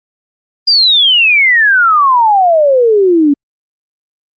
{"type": "exponential sweep", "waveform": "sine", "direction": "down", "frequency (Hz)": [4907, 277.2], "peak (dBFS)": -5, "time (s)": [0.67, 3.34], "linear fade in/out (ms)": 10, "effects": ["Opus 32 kbps"]}